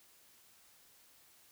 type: silence
effects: white hiss -64 dBFS RMS until 1.51 s